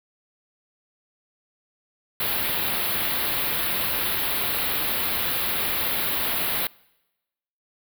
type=band-stop noise; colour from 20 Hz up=white; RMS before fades=-25 dBFS; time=2.2-6.67 s; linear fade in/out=2 ms; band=4300 to 11000 Hz; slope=48 dB/octave; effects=noise-tail reverb RT60 1.0 s tail -25 dB re dry